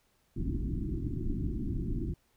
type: low-pass noise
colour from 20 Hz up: pink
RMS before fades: -33 dBFS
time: 0.36-2.14 s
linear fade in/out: 5 ms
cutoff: 360 Hz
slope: 96 dB/octave
effects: pink hiss -71 dBFS RMS until 2.36 s